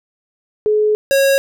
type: tone pair in turn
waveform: sine / square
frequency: 425 / 547.8 Hz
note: G#4 / C#5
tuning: +40 / -21 cents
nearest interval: major third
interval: 439 cents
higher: second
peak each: -11 dBFS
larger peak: neither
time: 0.66-0.95 / 1.11-1.38 s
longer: first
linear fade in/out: 0 ms
effects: none